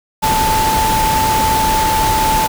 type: tone in noise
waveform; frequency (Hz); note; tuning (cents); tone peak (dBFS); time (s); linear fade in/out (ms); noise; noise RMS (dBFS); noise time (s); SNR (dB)
sine; 878; A5; -4; -13; 0.22-2.48; 20; pink; -18; 0.22-2.48; +2
effects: none